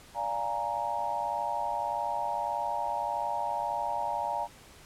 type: chord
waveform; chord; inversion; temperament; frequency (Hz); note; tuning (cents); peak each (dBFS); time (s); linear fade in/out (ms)
sine; Bb dominant seventh; first; equal; 587.3 / 698.5 / 830.6 / 932.3; D5 / F5 / Ab5 / Bb5; 0 / 0 / 0 / 0; -38 / -36 / -34 / -32; 0.14-4.48; 50
effects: pink hiss -53 dBFS RMS until 4.85 s + low-pass 12000 Hz 12 dB/octave